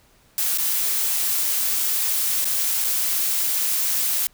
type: noise with dropouts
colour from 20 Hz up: blue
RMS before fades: -22 dBFS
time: 0.38-4.27 s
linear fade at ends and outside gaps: 0 ms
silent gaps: 0.575-0.584 / 2.445-2.454 / 2.841-2.845 s
effects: pink hiss -57 dBFS RMS until 4.33 s